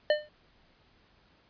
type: tone with exponential decay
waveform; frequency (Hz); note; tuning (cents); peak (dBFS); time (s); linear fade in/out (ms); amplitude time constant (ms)
square; 602; D5; +43; -19; 0.1-0.29; 2; 41
effects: pink hiss -64 dBFS RMS until 1.49 s + resampled to 11025 Hz